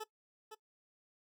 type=tone with echo; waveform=20% pulse; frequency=434 Hz; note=A4; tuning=24 cents flat; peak=-35 dBFS; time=0-0.04 s; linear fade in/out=10 ms; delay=510 ms; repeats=1; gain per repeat=-7 dB; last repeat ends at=0.55 s; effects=noise-tail reverb RT60 0.1 s tail -18 dB re dry